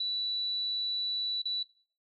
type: tone with dropouts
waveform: sine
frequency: 3951 Hz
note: B7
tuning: in tune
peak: -29 dBFS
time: 0-1.63 s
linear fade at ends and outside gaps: 5 ms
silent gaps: 1.42-1.454 s
effects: noise-tail reverb RT60 0.4 s tail -17 dB re dry